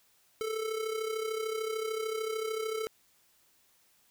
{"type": "tone with amplitude modulation", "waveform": "square", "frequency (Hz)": 440, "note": "A4", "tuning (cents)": 0, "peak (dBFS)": -30, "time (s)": [0.41, 2.87], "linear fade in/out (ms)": 0, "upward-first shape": "sine", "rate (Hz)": 33.4, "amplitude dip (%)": 60, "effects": ["white hiss -67 dBFS RMS until 4.1 s"]}